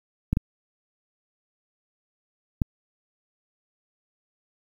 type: clicks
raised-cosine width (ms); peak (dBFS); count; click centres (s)
5; -9; 3; 0.33 / 0.371 / 2.618
effects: 8-bit